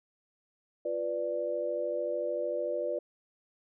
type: chord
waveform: sine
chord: B diminished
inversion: second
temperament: equal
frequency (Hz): 349.2 / 493.9 / 587.3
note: F4 / B4 / D5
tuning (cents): 0 / 0 / 0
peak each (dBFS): -38 / -34 / -32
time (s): 0.85-2.99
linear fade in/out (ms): 5
effects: none